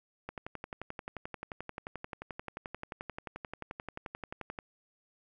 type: click train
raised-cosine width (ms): 0.5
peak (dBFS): -24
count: 50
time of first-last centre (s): 0.29-4.588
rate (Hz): 11.4
effects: none